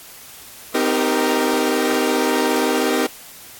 sawtooth chord, C minor seventh, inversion none, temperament equal with one note detuned, 255.8 / 311.1 / 392 / 466.2 Hz, C4 / Eb4 / G4 / Bb4, -39 / 0 / 0 / 0 cents, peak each -18 dBFS, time 0.74-3.07 s, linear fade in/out 10 ms, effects white hiss -40 dBFS RMS until 3.59 s + AAC 64 kbps

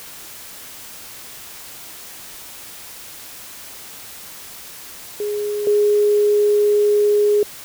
sine tone pair in turn, 415.3 / 415.3 Hz, G#4 / G#4, 0 / 0 cents, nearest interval unison, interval 0 cents, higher neither, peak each -20 / -12 dBFS, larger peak second, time 5.2-5.67 / 5.67-7.43 s, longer second, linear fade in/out 2 ms, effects white hiss -37 dBFS RMS until 7.64 s

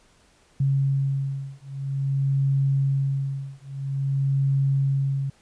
sine beating tone pair, 136.9 / 137.4 Hz, C#3 / C#3, -21 / -15 cents, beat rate 0.5 Hz, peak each -24 dBFS, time 0.6-5.3 s, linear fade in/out 5 ms, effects pink hiss -59 dBFS RMS until 5.41 s + resampled to 22050 Hz

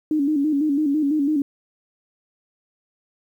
sine tone with vibrato, 293.7 Hz, D4, in tune, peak -17 dBFS, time 0.11-1.42 s, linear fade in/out 2 ms, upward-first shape square, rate 6 Hz, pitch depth 81 cents each way, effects 9-bit

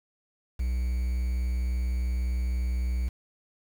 triangle tone with quantisation, 61.74 Hz, B1, in tune, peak -23 dBFS, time 0.59-3.09 s, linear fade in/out 10 ms, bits 8, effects none

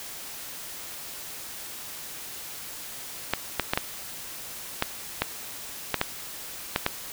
clicks, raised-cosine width 0.3 ms, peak -6 dBFS, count 10, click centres 3.336 / 3.597 / 3.735 / 3.775 / 4.824 / 5.22 / 5.943 / 6.014 / 6.761 / 6.864 s, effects white hiss -39 dBFS RMS until 7.12 s

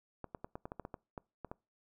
clicks, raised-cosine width 1 ms, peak -28 dBFS, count 12, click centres 0.243 / 0.348 / 0.445 / 0.555 / 0.655 / 0.719 / 0.797 / 0.851 / 0.942 / 1.178 / 1.447 / 1.515 s, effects noise-tail reverb RT60 0.3 s tail -25 dB re dry

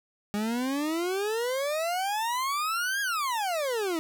40% pulse exponential two-way sweep, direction up then down, 202.8 to 1661.2 to 312.2 Hz, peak -26 dBFS, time 0.34-3.99 s, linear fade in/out 0 ms, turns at 3.01 s, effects none

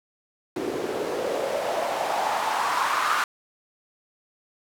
white noise with band-pass filter sweep, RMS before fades -26 dBFS, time 0.56-3.24 s, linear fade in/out 2 ms, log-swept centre 350 to 1300 Hz, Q 3.6, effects none

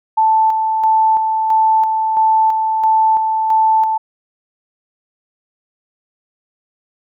sine tone with tremolo, 880 Hz, A5, in tune, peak -9 dBFS, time 0.17-3.98 s, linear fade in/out 10 ms, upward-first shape square, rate 1.5 Hz, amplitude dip 40%, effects none

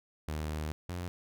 sawtooth tone pair in turn, 76.9 / 88.47 Hz, D#2 / F2, -20 / +23 cents, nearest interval major second, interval 243 cents, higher second, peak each -30 / -32 dBFS, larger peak first, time 0.28-0.72 / 0.89-1.08 s, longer first, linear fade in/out 0 ms, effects none

